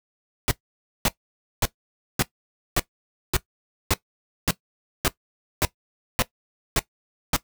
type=noise bursts; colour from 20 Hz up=pink; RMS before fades=-20 dBFS; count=13; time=0.48-7.363 s; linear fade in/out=0 ms; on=31 ms; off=540 ms; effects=noise-tail reverb RT60 0.1 s tail -17 dB re dry